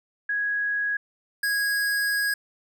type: tone pair in turn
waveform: sine / square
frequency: 1661.2 / 1651.6 Hz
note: G#6 / G#6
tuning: 0 / -10 cents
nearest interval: unison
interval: 10 cents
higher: first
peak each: -23 dBFS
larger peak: neither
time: 0.29-0.97 / 1.43-2.34 s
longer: second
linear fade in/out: 5 ms
effects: none